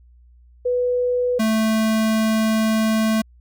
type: tone pair in turn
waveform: sine / square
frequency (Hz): 493.9 / 220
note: B4 / A3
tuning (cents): 0 / 0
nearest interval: octave + major second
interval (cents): 1400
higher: first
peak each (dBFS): -17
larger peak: neither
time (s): 0.65-1.39 / 1.39-3.22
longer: second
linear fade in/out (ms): 10
effects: added 60 Hz sine -47 dBFS peak until 3.4 s